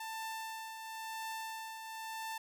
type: tone with tremolo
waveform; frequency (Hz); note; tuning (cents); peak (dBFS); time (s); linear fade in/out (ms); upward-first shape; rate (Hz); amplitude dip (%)
sawtooth; 889; A5; +18; -35; 0-2.38; 5; triangle; 0.97; 50
effects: none